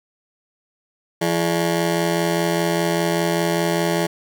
20% pulse ring-modulated tone, 254.4 Hz, C4, 48 cents flat, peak -10 dBFS, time 1.21-4.07 s, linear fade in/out 10 ms, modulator 84.7 Hz, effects none

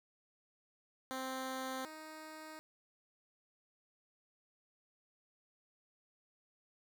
10% pulse tone pair in turn, 261.6 / 312.3 Hz, C4 / D#4, 0 / +7 cents, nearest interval minor third, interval 307 cents, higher second, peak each -31 / -40 dBFS, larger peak first, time 1.11-1.85 / 1.85-2.59 s, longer neither, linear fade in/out 0 ms, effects none

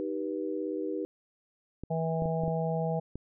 sine chord, Eb augmented, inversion none, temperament just, 311.1 / 388.9 / 486.1 Hz, Eb4 / G4 / B4, 0 / -14 / -28 cents, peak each -34 / -35 / -36 dBFS, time 0-1.05 s, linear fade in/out 0 ms
clicks, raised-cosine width 3 ms, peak -25 dBFS, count 6, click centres 1.836 / 2.222 / 2.257 / 2.436 / 2.48 / 3.156 s
harmonic tone, 162.6 Hz, E3, 23 cents flat, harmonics 1 / 3 / 4 / 5, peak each -30 / -34 / -34 / -37 dBFS, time 1.9-3 s, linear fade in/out 10 ms
effects none

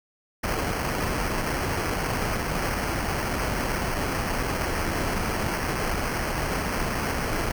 pink noise with sample-and-hold, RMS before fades -27 dBFS, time 0.43-7.52 s, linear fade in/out 10 ms, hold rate 3675 Hz, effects none

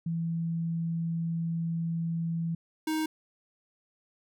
sine / square tone pair in turn, 166.1 / 313.6 Hz, E3 / D#4, +13 / +14 cents, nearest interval major seventh, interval 1101 cents, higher second, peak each -28 dBFS, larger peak neither, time 0.06-2.55 / 2.87-3.06 s, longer first, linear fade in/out 5 ms, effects none

